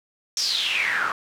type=noise with band-pass filter sweep; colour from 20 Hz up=pink; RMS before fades=-24 dBFS; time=0.37-1.12 s; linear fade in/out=2 ms; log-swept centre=5700 to 1200 Hz; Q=7.5; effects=none